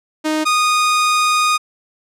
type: tone pair in turn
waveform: sawtooth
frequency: 310 / 1234.3 Hz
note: D#4 / D#6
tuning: -6 / -14 cents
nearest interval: 2 octaves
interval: 2392 cents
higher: second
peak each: -12 / -9 dBFS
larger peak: second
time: 0.24-0.45 / 0.45-1.58 s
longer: second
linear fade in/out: 20 ms
effects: low-pass 10000 Hz 12 dB/octave